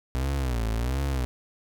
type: tone with vibrato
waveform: 35% pulse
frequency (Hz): 61.74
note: B1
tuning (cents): 0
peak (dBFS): -23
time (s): 0.15-1.25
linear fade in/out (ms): 0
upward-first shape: sine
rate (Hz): 1.4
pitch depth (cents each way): 200
effects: none